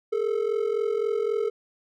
triangle ring-modulated tone, 435.8 Hz, A4, 17 cents flat, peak -18 dBFS, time 0.12-1.5 s, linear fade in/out 10 ms, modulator 21.9 Hz, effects none

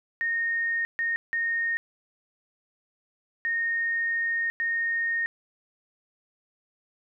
sine tone bursts at uneven times, 1847 Hz, A#6, 16 cents flat, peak -24 dBFS, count 5, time 0.21-0.85 / 0.99-1.16 / 1.33-1.77 / 3.45-4.5 / 4.6-5.26 s, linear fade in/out 0 ms, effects none

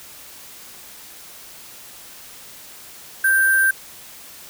sine tone with sample-and-hold, 1569 Hz, G6, 1 cent sharp, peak -13 dBFS, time 3.24-3.71 s, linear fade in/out 5 ms, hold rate 11025 Hz, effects white hiss -41 dBFS RMS until 4.49 s

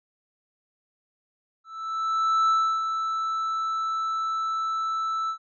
triangle tone with ADSR envelope, 1318.5 Hz, E6, in tune, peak -16 dBFS, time 1.64-5.38 s, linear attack 850 ms, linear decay 320 ms, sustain -7 dB, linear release 87 ms, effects resampled to 16000 Hz

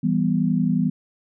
sine chord, E minor, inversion none, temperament equal, 164.81 / 196 / 246.9 Hz, E3 / G3 / B3, 0 / 0 / 0 cents, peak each -22 dBFS, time 0.03-0.9 s, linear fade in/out 10 ms, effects none

